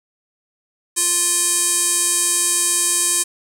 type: tone with band-pass filter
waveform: square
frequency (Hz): 349.5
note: F4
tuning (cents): +1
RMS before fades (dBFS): -18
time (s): 0.96-3.24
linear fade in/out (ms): 20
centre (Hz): 8600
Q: 3.9
effects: 7-bit